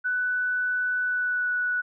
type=tone with pitch glide; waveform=sine; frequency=1491 to 1475.6 Hz; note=F#6 to F#6; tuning=+13 to -5 cents; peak=-23 dBFS; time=0.04-1.82 s; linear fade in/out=20 ms; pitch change=-18 cents; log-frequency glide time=1.02-1.49 s; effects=none